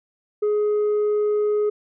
sine tone, 419.1 Hz, G#4, 16 cents sharp, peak -15 dBFS, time 0.42-1.7 s, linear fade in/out 10 ms, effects tanh soft clip ceiling -17 dBFS

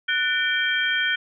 sine tone cluster, 1486 / 1799 / 2324 / 3183 Hz, F#6 / A6 / D7 / G7, +7 / +38 / -19 / +26 cents, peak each -23 / -27 / -28 / -26 dBFS, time 0.08-1.16 s, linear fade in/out 10 ms, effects none

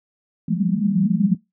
pink band-pass noise, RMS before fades -19 dBFS, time 0.48-1.35 s, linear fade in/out 5 ms, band 170 to 220 Hz, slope 96 dB/octave, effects noise-tail reverb RT60 0.2 s tail -22 dB re dry

